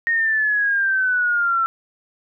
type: exponential sweep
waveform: sine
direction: down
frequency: 1862 to 1336 Hz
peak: -16 dBFS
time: 0.07-1.66 s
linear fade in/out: 0 ms
effects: none